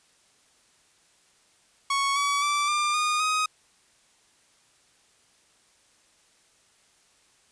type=tone with pitch steps; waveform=sawtooth; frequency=1108.7 / 1136.6 / 1165.2 / 1194.5 / 1224.5 / 1255.3 Hz; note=C#6 / C#6 / D6 / D6 / D#6 / D#6; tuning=0 / +43 / -14 / +29 / -28 / +15 cents; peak=-19 dBFS; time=1.9-3.46 s; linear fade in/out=5 ms; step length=260 ms; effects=white hiss -62 dBFS RMS until 7.51 s + resampled to 22050 Hz